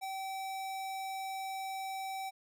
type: tone with ADSR envelope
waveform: square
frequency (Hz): 770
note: G5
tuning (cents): -31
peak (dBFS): -36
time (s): 0.01-2.31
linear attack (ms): 30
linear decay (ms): 4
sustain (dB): -2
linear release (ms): 27
effects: none